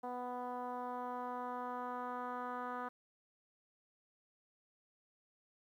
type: tone with low-pass filter sweep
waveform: 10% pulse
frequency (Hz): 247.6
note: B3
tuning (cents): +5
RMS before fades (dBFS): -42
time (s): 0.03-2.89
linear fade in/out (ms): 10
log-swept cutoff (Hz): 850 to 1300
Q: 2.2
effects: 12-bit